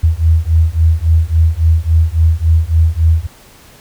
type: beating tone pair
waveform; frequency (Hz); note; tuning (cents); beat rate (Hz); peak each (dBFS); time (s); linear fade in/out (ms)
sine; 79.4 / 83; D#2 / E2; +36 / +12; 3.6; -11; 0.03-3.27; 10
effects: pink hiss -42 dBFS RMS until 3.8 s